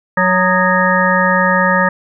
harmonic tone with a mistuned harmonic, 185 Hz, F#3, in tune, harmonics 1 / 3 / 5 / 7 / 9 / 10, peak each -17 / -17 / -17 / -17 / -17 / -17 dBFS, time 0.17-1.89 s, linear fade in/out 5 ms, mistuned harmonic 7, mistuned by -74 cents, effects none

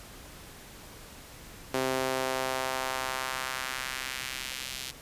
sawtooth tone with high-pass filter sweep, 130.81 Hz, C3, in tune, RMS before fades -33 dBFS, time 1.74-4.91 s, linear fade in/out 2 ms, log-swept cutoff 360 to 3400 Hz, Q 1.1, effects pink hiss -48 dBFS RMS until 5.01 s + resampled to 32000 Hz

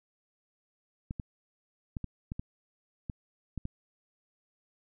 clicks, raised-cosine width 5 ms, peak -23 dBFS, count 9, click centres 1.109 / 1.198 / 1.968 / 2.043 / 2.319 / 2.395 / 3.098 / 3.577 / 3.654 s, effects none

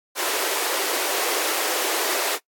pink high-pass noise, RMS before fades -24 dBFS, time 0.15-2.39 s, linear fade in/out 50 ms, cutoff 340 Hz, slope 48 dB/octave, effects noise-tail reverb RT60 0.1 s tail -21 dB re dry + AAC 64 kbps

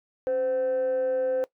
sine tone with frequency modulation, 516 Hz, C5, 24 cents flat, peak -21 dBFS, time 0.27-1.44 s, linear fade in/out 0 ms, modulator 241 Hz, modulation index 0.21, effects noise-tail reverb RT60 0.1 s tail -21 dB re dry + tanh soft clip ceiling -21 dBFS

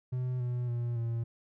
triangle tone with pitch steps, 126.4 / 122.87 / 119.44 / 116.11 Hz, B2 / B2 / A#2 / A#2, +41 / -8 / +43 / -6 cents, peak -28 dBFS, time 0.12-1.24 s, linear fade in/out 10 ms, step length 280 ms, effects none

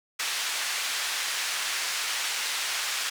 pink band-pass noise, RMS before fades -30 dBFS, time 0.19-3.1 s, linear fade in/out 10 ms, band 1600 to 8400 Hz, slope 12 dB/octave, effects none

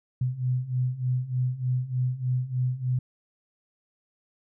sine beating tone pair, 124.7 / 128 Hz, B2 / C3, +17 / -38 cents, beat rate 3.3 Hz, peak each -29 / -26 dBFS, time 0.21-2.99 s, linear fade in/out 5 ms, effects none

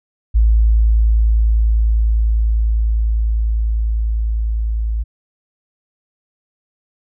sine tone with level ramp, 55 Hz, A1, in tune, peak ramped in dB -8 to -16 dBFS, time 0.34-5.04 s, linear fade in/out 20 ms, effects none

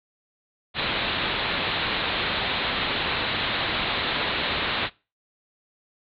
white low-pass noise, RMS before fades -26 dBFS, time 0.74-4.9 s, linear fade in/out 50 ms, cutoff 4100 Hz, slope 96 dB/octave, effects noise-tail reverb RT60 0.3 s tail -22 dB re dry + MP3 96 kbps

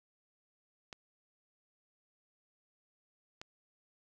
clicks, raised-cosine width 0.2 ms, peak -27 dBFS, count 2, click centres 0.928 / 3.415 s, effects none

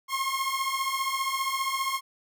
sawtooth beating tone pair, 1067 / 1082 Hz, C6 / C#6, +34 / -42 cents, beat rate 15 Hz, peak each -26 dBFS, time 0.08-2.01 s, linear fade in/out 50 ms, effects none

